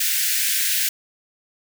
white high-pass noise, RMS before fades -21 dBFS, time 0-0.89 s, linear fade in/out 5 ms, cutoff 1500 Hz, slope 96 dB/octave, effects none

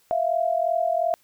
sine tone pair together, 655 / 697.8 Hz, E5 / F5, -11 / -2 cents, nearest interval minor second, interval 109 cents, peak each -23 dBFS, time 0.11-1.14 s, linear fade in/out 0 ms, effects white hiss -62 dBFS RMS until 1.23 s

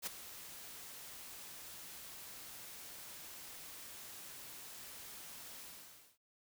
white noise with ADSR envelope, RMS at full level -38 dBFS, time 0.02-6.18 s, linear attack 46 ms, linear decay 12 ms, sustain -13 dB, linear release 560 ms, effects none

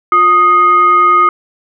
sine tone with frequency modulation, 1244.5 Hz, D#6, in tune, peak -5 dBFS, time 0.12-1.29 s, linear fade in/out 2 ms, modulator 890 Hz, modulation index 0.41, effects none

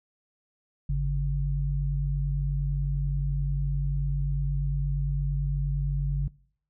sine tone pair together, 50.15 / 141.6 Hz, G1 / C#3, +40 / +37 cents, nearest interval octave + tritone, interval 1797 cents, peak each -26 / -27 dBFS, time 0.89-6.28 s, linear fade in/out 5 ms, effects noise-tail reverb RT60 0.6 s tail -23 dB re dry

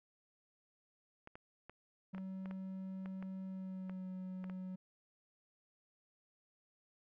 clicks, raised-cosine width 0.5 ms, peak -36 dBFS, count 12, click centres 1.274 / 1.355 / 1.696 / 2.148 / 2.181 / 2.458 / 2.511 / 3.059 / 3.226 / 3.896 / 4.442 / 4.498 s
triangle tone with pitch glide, 189.6 to 185.7 Hz, F#3 to F#3, +43 to +7 cents, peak -40 dBFS, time 2.13-4.76 s, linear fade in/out 10 ms, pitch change -36 cents, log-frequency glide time 3.45-4.08 s
effects none

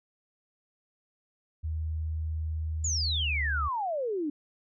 sine tone with pitch glide, 79 to 73.29 Hz, D#2 to D2, +27 to -3 cents, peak -29 dBFS, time 1.63-3.69 s, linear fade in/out 20 ms, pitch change -130 cents, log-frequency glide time 3.16-3.32 s
sine exponential sweep, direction down, 7180 to 282.4 Hz, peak -28 dBFS, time 2.84-4.3 s, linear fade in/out 5 ms
effects none

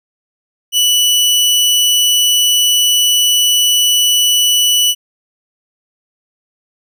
sawtooth tone, 2960 Hz, F#7, in tune, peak -6 dBFS, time 0.72-4.95 s, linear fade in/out 50 ms, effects none

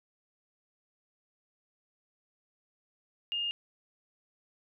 sine tone, 2829 Hz, F7, 22 cents sharp, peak -30 dBFS, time 3.32-3.51 s, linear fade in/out 0 ms, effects none

